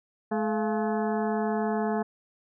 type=harmonic tone with a mistuned harmonic; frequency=214.1 Hz; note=A3; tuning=47 cents flat; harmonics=1 / 2 / 3 / 4 / 5 / 6 / 7 / 8; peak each=-28 / -30 / -32 / -34 / -40 / -44 / -44 / -43 dBFS; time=0.31-2.03 s; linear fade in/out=10 ms; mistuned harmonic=3; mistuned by=+120 cents; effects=none